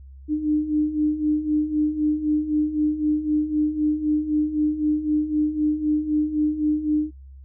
sine beating tone pair, 300 / 303.9 Hz, D4 / D#4, +37 / -41 cents, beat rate 3.9 Hz, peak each -25 / -20 dBFS, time 0.28-7.11 s, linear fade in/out 50 ms, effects noise-tail reverb RT60 0.1 s tail -23 dB re dry + added 67 Hz sine -40 dBFS peak until 7.44 s

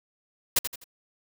white noise with echo, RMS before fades -21 dBFS, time 0.56-0.59 s, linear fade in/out 5 ms, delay 84 ms, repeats 3, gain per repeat -9 dB, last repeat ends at 0.842 s, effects none

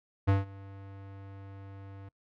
square tone with ADSR envelope, 98 Hz, G2, in tune, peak -21 dBFS, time 0.27-2.09 s, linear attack 19 ms, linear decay 160 ms, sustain -24 dB, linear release 7 ms, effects noise-tail reverb RT60 0.1 s tail -25 dB re dry + low-pass 2000 Hz 12 dB/octave

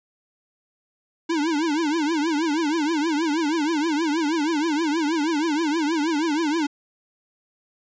square tone with vibrato, 312.1 Hz, D#4, 5 cents sharp, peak -21 dBFS, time 1.29-6.67 s, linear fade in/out 10 ms, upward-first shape triangle, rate 6.3 Hz, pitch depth 180 cents each way, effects resampled to 16000 Hz

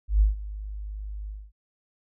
sine tone with ADSR envelope, 51.4 Hz, G#1, 17 cents flat, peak -14 dBFS, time 0.08-1.52 s, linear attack 130 ms, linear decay 140 ms, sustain -18 dB, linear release 230 ms, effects none

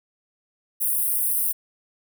white high-pass noise, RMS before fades -23 dBFS, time 0.8-1.53 s, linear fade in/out 20 ms, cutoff 8900 Hz, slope 96 dB/octave, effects none

